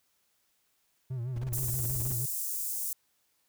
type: tone with vibrato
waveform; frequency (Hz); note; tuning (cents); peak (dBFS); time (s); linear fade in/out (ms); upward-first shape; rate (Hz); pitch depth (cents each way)
triangle; 123.47; B2; 0; -30; 1.1-2.26; 10; sine; 6.3; 110
type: noise bursts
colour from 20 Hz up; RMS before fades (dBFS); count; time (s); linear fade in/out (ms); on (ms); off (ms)
brown; -40; 15; 1.36-2.127; 2; 25; 28
type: high-pass noise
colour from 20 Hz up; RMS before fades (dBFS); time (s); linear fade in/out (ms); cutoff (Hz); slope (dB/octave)
white; -34; 1.53-2.93; 2; 7000; 24
effects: white hiss -73 dBFS RMS until 3.48 s